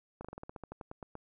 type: slowing click train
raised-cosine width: 1 ms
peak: -29 dBFS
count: 14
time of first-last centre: 0.21-1.154 s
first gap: 36 ms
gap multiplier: 1.11
effects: none